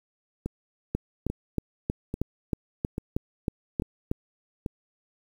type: two click trains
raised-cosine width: 3 ms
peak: -13 / -17 dBFS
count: 11 / 6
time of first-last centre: 0.95-4.115 / 0.46-4.662 s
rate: 3.16 / 1.19 Hz
effects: 8-bit